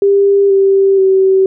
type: tone with pitch steps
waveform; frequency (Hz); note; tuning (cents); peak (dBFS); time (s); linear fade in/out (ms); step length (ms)
sine; 398.5 / 390.3 / 382.3; G4 / G4 / G4; +28 / -8 / -43; -6; 0.02-1.46; 2; 480
effects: none